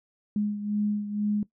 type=beating tone pair; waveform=sine; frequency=207.7 / 209.8 Hz; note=G#3 / G#3; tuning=0 / +18 cents; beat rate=2.1 Hz; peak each=-26 / -32 dBFS; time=0.36-1.43 s; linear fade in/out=2 ms; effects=noise-tail reverb RT60 0.1 s tail -18 dB re dry